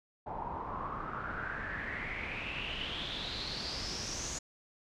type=noise with low-pass filter sweep; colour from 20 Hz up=pink; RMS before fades=-39 dBFS; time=0.26-4.39 s; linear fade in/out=10 ms; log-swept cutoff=830 to 6700 Hz; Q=6.9; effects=none

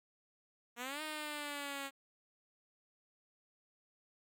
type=exponential two-way sweep; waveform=5% pulse; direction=up then down; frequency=233.5 to 311.1 to 273 Hz; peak=-29 dBFS; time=0.76-1.91 s; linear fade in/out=50 ms; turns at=1.02 s; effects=none

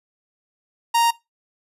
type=tone; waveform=45% pulse; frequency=932.3 Hz; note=A#5; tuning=in tune; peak=-15 dBFS; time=0.94-1.11 s; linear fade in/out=10 ms; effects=noise-tail reverb RT60 0.2 s tail -20 dB re dry + resampled to 32000 Hz

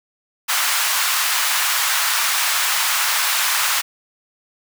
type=high-pass noise; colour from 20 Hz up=pink; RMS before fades=-19 dBFS; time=0.48-3.82 s; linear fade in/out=20 ms; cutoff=990 Hz; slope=24 dB/octave; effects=none

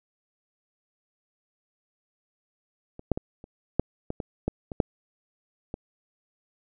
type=clicks; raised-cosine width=2 ms; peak=-27 / -8 / -16 / -30 / -7 / -17 / -18 / -12 / -21 / -6 / -19 dBFS; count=11; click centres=2.994 / 3.117 / 3.175 / 3.441 / 3.796 / 4.104 / 4.202 / 4.48 / 4.718 / 4.802 / 5.741 s; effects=none

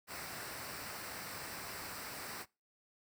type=noise with comb filter; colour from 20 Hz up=pink; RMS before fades=-45 dBFS; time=0.07-2.46 s; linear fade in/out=50 ms; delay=0.3 ms; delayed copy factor=-0.55; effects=noise-tail reverb RT60 0.3 s tail -25 dB re dry + high-pass 80 Hz 12 dB/octave

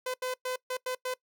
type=tone bursts at uneven times; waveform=sawtooth; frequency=508 Hz; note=B4; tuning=49 cents sharp; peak=-27 dBFS; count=6; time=0.06-0.14 / 0.22-0.34 / 0.45-0.56 / 0.7-0.77 / 0.86-0.95 / 1.05-1.14 s; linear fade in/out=5 ms; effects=noise-tail reverb RT60 0.1 s tail -21 dB re dry

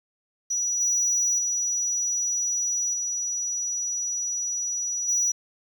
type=tone with level steps; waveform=sine; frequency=5860 Hz; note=F#8; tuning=18 cents flat; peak=-22 / -18 / -22 / -25 / -18 dBFS; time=0.5-5.32 s; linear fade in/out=10 ms; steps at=0.8 / 1.38 / 2.93 / 5.08 s; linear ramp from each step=10 ms; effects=tanh soft clip ceiling -19 dBFS + 9-bit

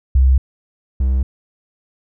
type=tone pair in turn; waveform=sine / triangle; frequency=65.41 / 65.11 Hz; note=C2 / C2; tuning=0 / -8 cents; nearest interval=unison; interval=8 cents; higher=first; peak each=-8 / -11 dBFS; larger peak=first; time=0.15-0.38 / 1-1.23 s; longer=neither; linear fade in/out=5 ms; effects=none

